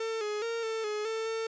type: tone with pitch steps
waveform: 45% pulse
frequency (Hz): 449 / 419.7 / 460.9 / 446.1 / 421.8 / 445.7 / 449.9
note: A4 / G#4 / A#4 / A4 / G#4 / A4 / A4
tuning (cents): +35 / +18 / -20 / +24 / +27 / +22 / +39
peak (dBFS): -31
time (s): 0-1.47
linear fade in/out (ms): 5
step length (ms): 210
effects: resampled to 16000 Hz